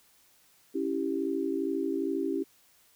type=chord; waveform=sine; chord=C# diminished; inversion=none; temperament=equal; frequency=277.2 / 329.6 / 392 Hz; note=C#4 / E4 / G4; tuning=0 / 0 / 0 cents; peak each=-32 dBFS; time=0.74-2.44 s; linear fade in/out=20 ms; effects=white hiss -63 dBFS RMS until 2.95 s